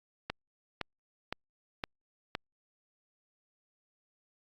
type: click train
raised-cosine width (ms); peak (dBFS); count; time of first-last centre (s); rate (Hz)
0.3; -17; 5; 0.3-2.351; 1.95
effects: Opus 48 kbps